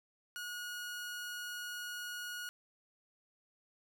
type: tone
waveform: sawtooth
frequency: 1448 Hz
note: F#6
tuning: 38 cents flat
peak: -37 dBFS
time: 0.36-2.49 s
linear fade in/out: 0 ms
effects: none